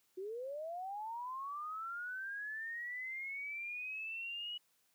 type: linear sweep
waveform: sine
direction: up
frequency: 360.9 to 2932 Hz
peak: -40 dBFS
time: 0.17-4.58 s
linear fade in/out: 10 ms
effects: white hiss -75 dBFS RMS until 4.94 s + high-pass 100 Hz 12 dB/octave